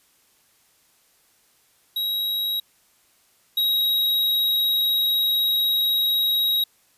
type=tone pair in turn; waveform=square; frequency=3836 / 3819 Hz; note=A#7 / A#7; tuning=+49 / +41 cents; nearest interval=unison; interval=8 cents; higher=first; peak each=-23 / -19 dBFS; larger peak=second; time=1.96-2.6 / 3.57-6.64 s; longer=second; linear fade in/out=5 ms; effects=white hiss -61 dBFS RMS until 6.97 s + resampled to 32000 Hz